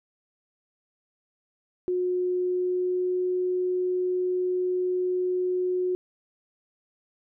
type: tone with pitch glide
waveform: sine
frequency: 362.1 to 364.4 Hz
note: F#4 to F#4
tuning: -37 to -26 cents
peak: -23 dBFS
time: 1.88-5.95 s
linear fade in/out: 0 ms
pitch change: +11 cents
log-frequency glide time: 2.39-3.22 s
effects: none